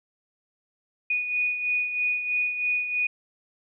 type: beating tone pair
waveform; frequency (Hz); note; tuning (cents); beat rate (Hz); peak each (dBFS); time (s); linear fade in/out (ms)
sine; 2469 / 2472.1; D#7 / D#7; -14 / -12; 3.1; -24 / -32; 1.1-3.07; 5
effects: none